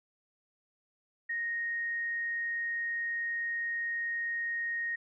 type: tone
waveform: sine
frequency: 1864.7 Hz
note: A#6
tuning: in tune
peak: -31 dBFS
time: 1.29-4.96 s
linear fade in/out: 10 ms
effects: none